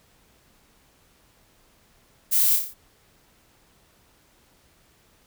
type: noise with echo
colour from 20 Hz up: violet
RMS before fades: -21 dBFS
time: 2.31-2.57 s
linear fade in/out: 20 ms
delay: 29 ms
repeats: 6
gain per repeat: -4 dB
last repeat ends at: 2.744 s
effects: pink hiss -60 dBFS RMS until 5.26 s